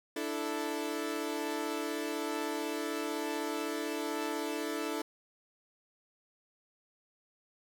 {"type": "chord", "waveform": "sawtooth", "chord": "D suspended second", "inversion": "none", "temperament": "equal", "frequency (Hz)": [293.7, 329.6, 440], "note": ["D4", "E4", "A4"], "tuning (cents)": [0, 0, 0], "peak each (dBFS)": -34, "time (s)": [0.16, 5.02], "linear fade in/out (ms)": 5, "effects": []}